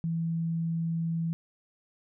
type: tone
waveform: sine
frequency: 165.3 Hz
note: E3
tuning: 5 cents sharp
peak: -27 dBFS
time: 0.04-1.33 s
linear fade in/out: 0 ms
effects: none